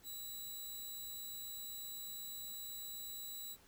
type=tone; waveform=10% pulse; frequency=3929 Hz; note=B7; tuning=10 cents flat; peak=-37 dBFS; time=0.03-3.57 s; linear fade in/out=50 ms; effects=pink hiss -65 dBFS RMS until 3.67 s